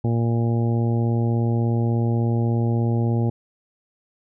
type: harmonic tone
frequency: 116.54 Hz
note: A#2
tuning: in tune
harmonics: 1 / 2 / 3 / 4 / 5 / 6 / 7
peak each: -19 / -25 / -29 / -33 / -37 / -40 / -36 dBFS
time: 0.04-3.3 s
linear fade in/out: 5 ms
effects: none